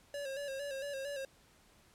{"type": "tone with vibrato", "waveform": "square", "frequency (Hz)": 554.4, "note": "C#5", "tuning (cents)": 0, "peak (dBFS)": -39, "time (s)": [0.14, 1.25], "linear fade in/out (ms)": 2, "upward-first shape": "square", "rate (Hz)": 4.4, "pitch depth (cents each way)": 53, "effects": ["pink hiss -65 dBFS RMS until 1.94 s", "low-pass 12000 Hz 12 dB/octave"]}